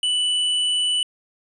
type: tone with hard clipping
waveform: triangle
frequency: 2973 Hz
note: F#7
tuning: 8 cents sharp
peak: -20 dBFS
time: 0.03-1.03 s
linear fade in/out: 2 ms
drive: 10 dB
effects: resampled to 24000 Hz